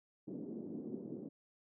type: band-pass noise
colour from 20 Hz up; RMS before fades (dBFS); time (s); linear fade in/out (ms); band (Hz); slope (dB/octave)
pink; -45; 0.27-1.29; 10; 210 to 360; 24
effects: none